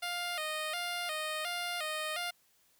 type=tone with vibrato; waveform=10% pulse; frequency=659.3 Hz; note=E5; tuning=in tune; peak=-26 dBFS; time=0.02-2.31 s; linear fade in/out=10 ms; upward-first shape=square; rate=1.4 Hz; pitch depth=110 cents each way; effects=white hiss -69 dBFS RMS until 2.79 s